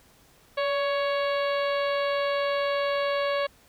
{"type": "harmonic tone with a mistuned harmonic", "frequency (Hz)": 557, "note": "C#5", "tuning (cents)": 8, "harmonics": [1, 2, 3, 4, 5, 6, 7, 8], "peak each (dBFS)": [-25, -31, -35, -37, -39, -41, -42, -43], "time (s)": [0.57, 3.47], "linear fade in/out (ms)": 10, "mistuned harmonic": 1, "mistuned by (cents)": 35, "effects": ["pink hiss -58 dBFS RMS until 3.68 s"]}